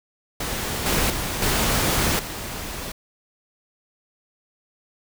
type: noise with level steps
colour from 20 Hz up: pink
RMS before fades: -27 / -21 / -27 / -21 / -32 dBFS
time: 0.4-2.92 s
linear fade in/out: 5 ms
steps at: 0.86 / 1.1 / 1.42 / 2.19 s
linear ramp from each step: 2 ms
effects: none